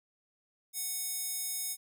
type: tone with high-pass filter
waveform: square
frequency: 740 Hz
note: F#5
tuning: in tune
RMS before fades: -36 dBFS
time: 0.73-1.77 s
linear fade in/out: 50 ms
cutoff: 8100 Hz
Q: 0.91
effects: none